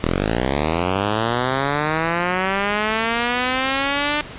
5% pulse linear sweep, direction up, 38.89 to 299.5 Hz, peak -7 dBFS, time 0.04-4.21 s, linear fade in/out 0 ms, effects pink hiss -36 dBFS RMS until 4.38 s + resampled to 8000 Hz

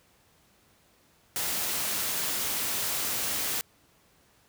white noise, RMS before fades -30 dBFS, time 1.36-3.61 s, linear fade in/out 0 ms, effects pink hiss -63 dBFS RMS until 4.48 s + high-pass 60 Hz 12 dB/octave

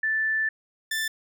sine / sawtooth tone pair in turn, 1760 / 1767.1 Hz, A6 / A6, 0 / +7 cents, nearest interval unison, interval 7 cents, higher second, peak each -22 dBFS, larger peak neither, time 0.03-0.49 / 0.91-1.08 s, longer first, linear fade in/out 5 ms, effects none

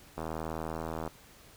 click train, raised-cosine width 1 ms, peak -22 dBFS, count 73, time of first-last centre 0.18-1.077 s, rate 80.3 Hz, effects pink hiss -56 dBFS RMS until 1.56 s

